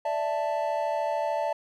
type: chord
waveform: triangle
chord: D suspended second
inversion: none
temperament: just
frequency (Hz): 587.3 / 660.7 / 881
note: D5 / E5 / A5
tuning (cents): 0 / +4 / +2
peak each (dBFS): -28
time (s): 0.05-1.53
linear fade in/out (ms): 5
effects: none